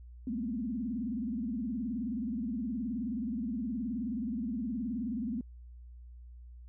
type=tone with vibrato; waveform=sine; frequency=233.1 Hz; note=A#3; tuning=in tune; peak=-32 dBFS; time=0.27-5.41 s; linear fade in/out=2 ms; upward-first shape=sine; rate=19 Hz; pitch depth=210 cents each way; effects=added 60 Hz sine -47 dBFS peak until 6.68 s